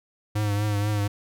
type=tone with vibrato; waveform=square; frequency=103.83 Hz; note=G#2; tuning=in tune; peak=-23 dBFS; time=0.35-1.08 s; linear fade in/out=10 ms; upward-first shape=triangle; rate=4.1 Hz; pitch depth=50 cents each way; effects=none